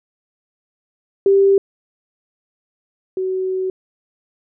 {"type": "tone pair in turn", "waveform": "sine", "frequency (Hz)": [393.2, 375.2], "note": ["G4", "F#4"], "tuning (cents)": [5, 24], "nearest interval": "minor second", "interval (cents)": 81, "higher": "first", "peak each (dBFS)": [-9, -18], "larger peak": "first", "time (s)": [[1.26, 1.58], [3.17, 3.7]], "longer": "second", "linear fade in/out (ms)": 2, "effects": []}